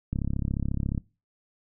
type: click train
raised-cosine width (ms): 5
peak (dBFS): -16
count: 30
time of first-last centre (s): 0.13-0.978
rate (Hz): 34.2
effects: noise-tail reverb RT60 0.3 s tail -22 dB re dry